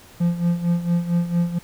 triangle tone with tremolo, 172.5 Hz, F3, 21 cents flat, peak -13 dBFS, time 0.2-1.59 s, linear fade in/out 10 ms, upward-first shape sine, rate 4.4 Hz, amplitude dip 75%, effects pink hiss -47 dBFS RMS until 1.63 s

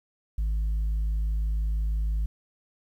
sine tone, 53 Hz, G#1, 36 cents sharp, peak -21 dBFS, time 0.38-2.26 s, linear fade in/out 5 ms, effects tanh soft clip ceiling -23 dBFS + 10-bit

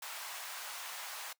pink high-pass noise, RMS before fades -44 dBFS, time 0.02-1.33 s, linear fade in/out 5 ms, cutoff 770 Hz, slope 24 dB/octave, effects noise-tail reverb RT60 0.1 s tail -20 dB re dry

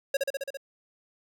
square tone with echo, 549 Hz, C#5, 17 cents flat, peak -23 dBFS, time 0.14-0.17 s, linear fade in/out 5 ms, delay 67 ms, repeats 6, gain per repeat -2 dB, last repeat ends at 0.572 s, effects none

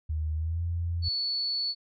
sine tone with pitch glide, 77.78 to 85.31 Hz, D#2 to F2, 0 to -40 cents, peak -27 dBFS, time 0.09-1.09 s, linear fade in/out 10 ms, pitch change +160 cents, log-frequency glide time 0.35-0.62 s
sine tone, 4435 Hz, C#8, in tune, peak -27 dBFS, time 1.02-1.75 s, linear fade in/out 50 ms
effects none

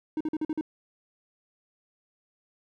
triangle tone bursts, 310.4 Hz, D#4, 4 cents flat, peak -24 dBFS, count 6, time 0.17-0.611 s, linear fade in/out 2 ms, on 36 ms, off 45 ms, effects none

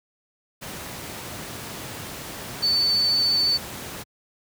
sine tone in noise, 4507 Hz, C#8, 28 cents sharp, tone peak -18 dBFS, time 2.62-3.58 s, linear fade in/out 20 ms, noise pink, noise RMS -35 dBFS, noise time 0.61-4.04 s, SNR +14 dB, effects high-pass 80 Hz 12 dB/octave

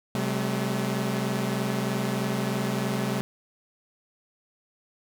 sawtooth tone cluster, 131.1 / 191 / 214.2 Hz, C3 / G3 / A3, +4 / -45 / -46 cents, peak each -26 dBFS, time 0.15-3.21 s, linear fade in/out 0 ms, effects none

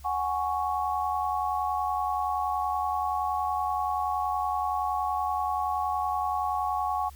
sine chord, F# suspended second, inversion none, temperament equal, 740 / 830.6 / 1108.7 Hz, F#5 / G#5 / C#6, 0 / 0 / 0 cents, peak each -30 dBFS, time 0.04-7.1 s, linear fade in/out 20 ms, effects added 69 Hz sine -45 dBFS peak until 7.15 s + white hiss -56 dBFS RMS until 7.15 s

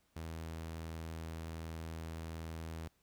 sawtooth tone, 81.3 Hz, E2, 23 cents flat, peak -38 dBFS, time 0.16-2.88 s, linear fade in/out 5 ms, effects pink hiss -75 dBFS RMS until 3.02 s

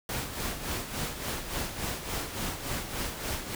pink noise with tremolo, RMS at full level -32 dBFS, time 0.09-3.55 s, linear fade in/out 2 ms, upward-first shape sine, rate 3.5 Hz, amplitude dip 60%, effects none

